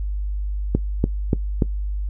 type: click train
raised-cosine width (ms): 3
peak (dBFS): -4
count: 4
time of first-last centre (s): 0.75-1.622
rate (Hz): 3.44
effects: noise-tail reverb RT60 0.1 s tail -19 dB re dry + added 50 Hz sine -22 dBFS peak until 2.09 s